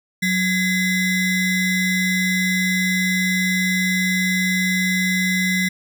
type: ring-modulated tone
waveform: square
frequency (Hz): 925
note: A#5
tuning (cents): -14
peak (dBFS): -15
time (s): 0.22-5.69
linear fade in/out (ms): 10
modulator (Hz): 1110
effects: none